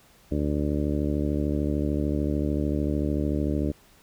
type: harmonic tone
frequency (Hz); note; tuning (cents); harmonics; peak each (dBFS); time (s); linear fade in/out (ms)
73.42; D2; 0; 1 / 2 / 3 / 4 / 5 / 6 / 7 / 8; -28 / -31 / -31 / -28 / -34 / -37 / -40 / -37; 0.31-3.72; 10
effects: pink hiss -57 dBFS RMS until 4.02 s